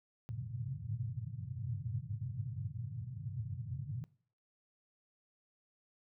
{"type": "band-pass noise", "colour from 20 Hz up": "pink", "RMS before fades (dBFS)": -41, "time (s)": [0.29, 4.04], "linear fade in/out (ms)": 0, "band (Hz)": [100, 140], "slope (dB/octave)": 48, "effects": ["noise-tail reverb RT60 0.5 s tail -21 dB re dry"]}